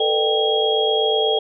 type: tone cluster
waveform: sine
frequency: 443.7 / 491.8 / 603 / 782 / 3282 Hz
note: A4 / B4 / D5 / G5 / G#7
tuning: +14 / -7 / +46 / -4 / -21 cents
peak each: -19 / -28 / -25 / -24 / -21 dBFS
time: 0-1.39 s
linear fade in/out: 5 ms
effects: none